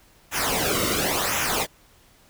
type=noise with flanger; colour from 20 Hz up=pink; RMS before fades=-24 dBFS; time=0.31-1.67 s; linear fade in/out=50 ms; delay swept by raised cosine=0.22 to 1.22 ms; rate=0.94 Hz; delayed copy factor=-0.75; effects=pink hiss -56 dBFS RMS until 2.29 s